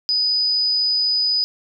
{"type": "tone", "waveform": "sine", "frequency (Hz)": 4978, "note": "D#8", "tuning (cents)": 0, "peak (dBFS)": -16, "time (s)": [0.09, 1.44], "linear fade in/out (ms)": 0, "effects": []}